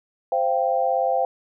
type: chord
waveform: sine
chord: C suspended fourth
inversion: none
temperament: equal with one note detuned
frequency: 523.3 / 686.9 / 784 Hz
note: C5 / F5 / G5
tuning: 0 / -29 / 0 cents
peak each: -23 dBFS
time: 0.32-1.25 s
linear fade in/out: 2 ms
effects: none